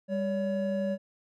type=tone pair together; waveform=triangle; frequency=198.95 / 565 Hz; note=G3 / C#5; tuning=+26 / +33 cents; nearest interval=octave + tritone; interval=1807 cents; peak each=-28 dBFS; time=0.08-0.98 s; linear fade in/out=50 ms; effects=none